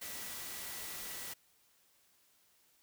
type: tone in noise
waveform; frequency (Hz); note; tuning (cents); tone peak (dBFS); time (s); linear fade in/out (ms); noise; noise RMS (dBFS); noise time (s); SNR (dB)
sine; 1957; B6; -16; -55; 0.01-1.34; 10; white; -44; 0.01-1.34; -14
effects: white hiss -70 dBFS RMS until 2.82 s